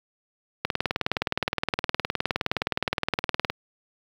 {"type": "click train", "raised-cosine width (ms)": 0.3, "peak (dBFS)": -7, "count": 56, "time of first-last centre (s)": [0.65, 3.5], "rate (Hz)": 19.3, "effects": ["high-pass 60 Hz 12 dB/octave", "7-bit"]}